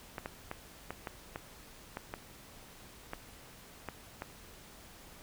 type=clicks; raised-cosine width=0.5 ms; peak=-23 dBFS; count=11; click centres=0.182 / 0.259 / 0.514 / 0.906 / 1.072 / 1.359 / 1.971 / 2.139 / 3.134 / 3.887 / 4.221 s; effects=pink hiss -54 dBFS RMS until 5.22 s